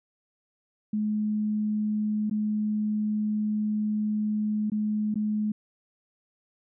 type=tone with dropouts; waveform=sine; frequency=212.2 Hz; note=G#3; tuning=38 cents sharp; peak=-24 dBFS; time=0.93-5.52 s; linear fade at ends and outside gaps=5 ms; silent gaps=2.298-2.31 / 4.7-4.718 / 5.143-5.156 s; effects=none